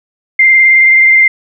sine tone with vibrato, 2095 Hz, C7, 2 cents sharp, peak -3 dBFS, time 0.39-1.28 s, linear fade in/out 5 ms, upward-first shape sine, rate 19 Hz, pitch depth 19 cents each way, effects none

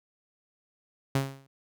sawtooth tone with exponential decay, 136 Hz, C#3, 33 cents flat, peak -18 dBFS, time 1.15-1.47 s, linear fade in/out 5 ms, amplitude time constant 69 ms, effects none

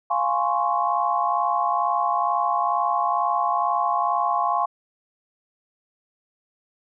sine chord, Db major seventh, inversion first, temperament equal, 698.5 / 830.6 / 1046.5 / 1108.7 Hz, F5 / Ab5 / C6 / Db6, 0 / 0 / 0 / 0 cents, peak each -25 dBFS, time 0.1-4.66 s, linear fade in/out 10 ms, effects none

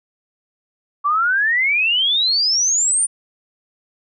sine exponential sweep, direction up, 1132 to 9397 Hz, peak -14 dBFS, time 1.04-3.07 s, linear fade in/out 20 ms, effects none

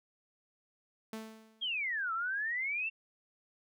sawtooth tone with exponential decay, 220.6 Hz, A3, 5 cents sharp, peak -34 dBFS, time 1.13-1.78 s, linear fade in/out 2 ms, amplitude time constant 140 ms
sine exponential two-way sweep, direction down then up, 3318 to 1298 to 2736 Hz, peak -32 dBFS, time 1.61-2.9 s, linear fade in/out 20 ms, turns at 2.13 s
effects none

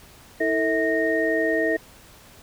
sine tone cluster, 324.5 / 447.3 / 645 / 1853 Hz, E4 / A4 / E5 / A#6, -27 / +28 / -38 / -11 cents, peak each -25 dBFS, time 0.4-1.77 s, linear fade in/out 10 ms, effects pink hiss -49 dBFS RMS until 2.42 s

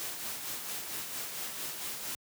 white noise with tremolo, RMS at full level -37 dBFS, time 0-2.15 s, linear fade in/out 0 ms, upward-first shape sine, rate 4.4 Hz, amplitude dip 40%, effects high-pass 100 Hz 12 dB/octave

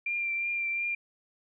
sine tone with vibrato, 2376 Hz, D7, 20 cents sharp, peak -28 dBFS, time 0.06-0.95 s, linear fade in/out 5 ms, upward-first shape triangle, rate 2.8 Hz, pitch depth 23 cents each way, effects none

